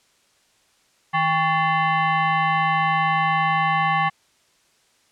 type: tone with frequency modulation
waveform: sine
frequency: 158.8 Hz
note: D#3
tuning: 36 cents sharp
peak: -17 dBFS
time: 1.13-4.1 s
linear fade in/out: 20 ms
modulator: 956 Hz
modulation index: 1.9
effects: white hiss -61 dBFS RMS until 5.11 s + low-pass 8000 Hz 12 dB/octave